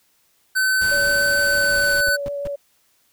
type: tone with pitch glide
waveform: square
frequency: 1524 to 1502.2 Hz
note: G6 to F#6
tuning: -49 to +26 cents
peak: -17 dBFS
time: 0.55-2.17 s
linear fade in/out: 20 ms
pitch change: -25 cents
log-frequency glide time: 1.42-2.01 s
type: noise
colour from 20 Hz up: pink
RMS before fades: -34 dBFS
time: 0.81-2.01 s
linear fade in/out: 5 ms
type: tone with vibrato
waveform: sine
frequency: 569 Hz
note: C#5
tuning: 45 cents sharp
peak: -24 dBFS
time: 0.91-2.56 s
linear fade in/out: 10 ms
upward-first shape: sine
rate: 6.6 Hz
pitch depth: 12 cents each way
type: noise bursts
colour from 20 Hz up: brown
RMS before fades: -30 dBFS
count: 3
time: 2.07-2.473 s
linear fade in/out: 0 ms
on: 21 ms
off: 170 ms
effects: white hiss -62 dBFS RMS until 3.12 s